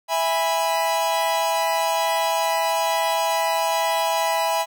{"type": "chord", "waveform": "45% pulse", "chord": "E major", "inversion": "none", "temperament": "equal with one note detuned", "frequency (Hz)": [659.3, 824.4, 987.8], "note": ["E5", "G#5", "B5"], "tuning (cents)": [0, -13, 0], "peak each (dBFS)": -24, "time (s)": [0.08, 4.66], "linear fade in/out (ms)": 50, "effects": []}